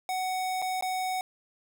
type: tone with dropouts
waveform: square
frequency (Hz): 745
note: F#5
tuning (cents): +12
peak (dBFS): -29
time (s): 0.09-1.21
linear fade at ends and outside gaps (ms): 1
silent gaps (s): 0.618-0.623 / 0.81-0.824
effects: none